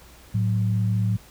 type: tone pair together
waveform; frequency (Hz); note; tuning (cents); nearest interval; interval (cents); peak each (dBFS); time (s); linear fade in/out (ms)
sine; 109.7 / 184.49; A2 / F#3; -5 / -5; major sixth; 900; -20 / -27; 0.34-1.17; 10
effects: added 60 Hz sine -52 dBFS peak until 1.3 s + pink hiss -50 dBFS RMS until 1.3 s